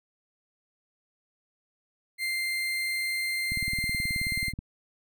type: tone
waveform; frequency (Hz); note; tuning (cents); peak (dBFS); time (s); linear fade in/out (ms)
35% pulse; 2093; C7; 0; -26; 2.18-4.53; 50
type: click train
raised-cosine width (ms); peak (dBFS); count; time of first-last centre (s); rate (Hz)
5; -23; 21; 3.52-4.59; 18.7
effects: none